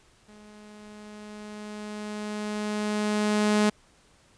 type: tone with level ramp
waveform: sawtooth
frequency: 210.4 Hz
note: G#3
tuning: 23 cents sharp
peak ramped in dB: -45 to -15 dBFS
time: 0.28-3.7 s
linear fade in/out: 10 ms
effects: pink hiss -60 dBFS RMS until 4.37 s + resampled to 22050 Hz